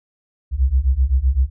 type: beating tone pair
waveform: sine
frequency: 61.6 / 69.4 Hz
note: B1 / C#2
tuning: -4 / +3 cents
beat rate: 7.8 Hz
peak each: -17 / -16 dBFS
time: 0.51-1.5 s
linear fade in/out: 50 ms
effects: none